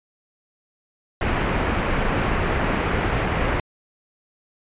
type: low-pass noise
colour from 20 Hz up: pink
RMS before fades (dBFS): -22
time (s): 1.21-3.6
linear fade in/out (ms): 2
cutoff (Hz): 2500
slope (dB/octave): 24
effects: resampled to 8000 Hz